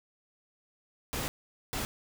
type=noise bursts at uneven times; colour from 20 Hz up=pink; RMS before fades=-34 dBFS; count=2; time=1.13-1.28 / 1.73-1.85 s; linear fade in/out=0 ms; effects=none